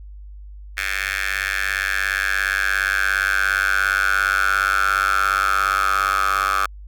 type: tone with high-pass filter sweep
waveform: 10% pulse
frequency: 97.2 Hz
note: G2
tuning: 14 cents flat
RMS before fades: -20 dBFS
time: 0.77-6.66 s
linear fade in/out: 5 ms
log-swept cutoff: 1900 to 1200 Hz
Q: 7.8
effects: added 50 Hz sine -35 dBFS peak until 6.87 s